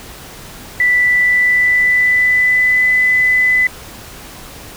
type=tone with pitch glide; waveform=sine; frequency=1975.5 to 2005 Hz; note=B6 to B6; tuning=0 to +26 cents; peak=-9 dBFS; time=0.8-3.67 s; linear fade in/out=2 ms; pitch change=+26 cents; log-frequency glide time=1.04-2.91 s; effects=pink hiss -34 dBFS RMS until 4.76 s